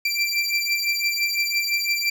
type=beating tone pair; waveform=25% pulse; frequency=2349 / 2354.9 Hz; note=D7 / D7; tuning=0 / +4 cents; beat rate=5.9 Hz; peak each=-20 dBFS; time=0.05-2.1 s; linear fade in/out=5 ms; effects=none